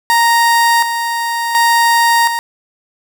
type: tone with tremolo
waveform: 30% pulse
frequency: 932.3 Hz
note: A#5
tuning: in tune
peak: -6 dBFS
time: 0.1-2.39 s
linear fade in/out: 0 ms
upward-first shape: square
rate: 0.69 Hz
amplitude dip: 55%
effects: none